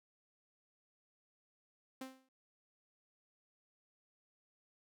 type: tone with exponential decay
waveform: sawtooth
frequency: 262.3 Hz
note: C4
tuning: 4 cents sharp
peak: -37 dBFS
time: 2.01-2.29 s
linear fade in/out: 5 ms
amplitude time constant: 60 ms
effects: none